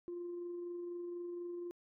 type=tone with amplitude modulation; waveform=sine; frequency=349.2 Hz; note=F4; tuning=in tune; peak=-38 dBFS; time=0.08-1.71 s; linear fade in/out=0 ms; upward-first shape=sine; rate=24.1 Hz; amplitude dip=25%; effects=tanh soft clip ceiling -37 dBFS